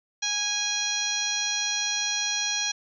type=harmonic tone with a mistuned harmonic; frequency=825 Hz; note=G#5; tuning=12 cents flat; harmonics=1 / 2 / 3 / 4 / 5 / 6 / 7 / 8; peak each=-39 / -35 / -34 / -32 / -31 / -40 / -29 / -39 dBFS; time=0.22-2.72 s; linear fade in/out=10 ms; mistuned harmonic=6; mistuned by=+67 cents; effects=none